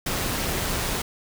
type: noise with amplitude modulation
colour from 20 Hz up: pink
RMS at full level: -25 dBFS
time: 0.06-1.02 s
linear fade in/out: 5 ms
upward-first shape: sine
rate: 184 Hz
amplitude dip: 35%
effects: none

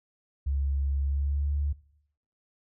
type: tone with pitch glide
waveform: sine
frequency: 69.3 to 72.08 Hz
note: C#2 to D2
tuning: 0 to -32 cents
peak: -25 dBFS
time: 0.46-1.73 s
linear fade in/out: 10 ms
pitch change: +68 cents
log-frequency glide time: 1.02-1.52 s
effects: noise-tail reverb RT60 0.7 s tail -20 dB re dry

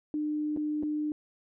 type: tone with dropouts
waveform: sine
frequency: 301.3 Hz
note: D4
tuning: 44 cents sharp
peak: -28 dBFS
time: 0.14-1.12 s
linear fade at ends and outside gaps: 1 ms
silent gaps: 0.564-0.572 / 0.827-0.833 s
effects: none

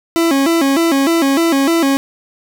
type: tone with vibrato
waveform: 40% pulse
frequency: 302.3 Hz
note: D#4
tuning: 50 cents flat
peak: -10 dBFS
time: 0.16-1.97 s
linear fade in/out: 0 ms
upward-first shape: square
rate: 3.3 Hz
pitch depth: 170 cents each way
effects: none

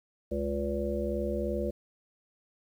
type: harmonic tone with a mistuned harmonic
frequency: 70.3 Hz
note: C#2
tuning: 25 cents sharp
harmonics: 1 / 3 / 5 / 7 / 8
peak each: -35 / -35 / -35 / -35 / -35 dBFS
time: 0.31-1.71 s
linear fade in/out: 10 ms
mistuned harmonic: 8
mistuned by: +38 cents
effects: 10-bit

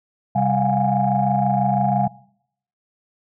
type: tone cluster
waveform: sine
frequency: 131.9 / 198.2 / 700 / 726 / 821 Hz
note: C3 / G3 / F5 / F#5 / G#5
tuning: +14 / +19 / +4 / -33 / -20 cents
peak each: -22 dBFS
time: 0.35-2.08 s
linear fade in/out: 10 ms
effects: noise-tail reverb RT60 0.7 s tail -22 dB re dry + tanh soft clip ceiling -6 dBFS

